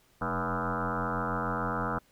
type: tone with frequency modulation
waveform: sine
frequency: 746 Hz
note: F#5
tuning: 14 cents sharp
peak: -28 dBFS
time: 0.21-1.99 s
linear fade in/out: 10 ms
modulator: 87.4 Hz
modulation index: 7.9
effects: pink hiss -65 dBFS RMS until 2.11 s